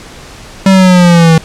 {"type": "linear sweep", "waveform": "square", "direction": "down", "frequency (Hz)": [194.3, 160], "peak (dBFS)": -3, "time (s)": [0.66, 1.38], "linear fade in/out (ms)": 2, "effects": ["pink hiss -31 dBFS RMS until 1.44 s", "low-pass 8000 Hz 12 dB/octave"]}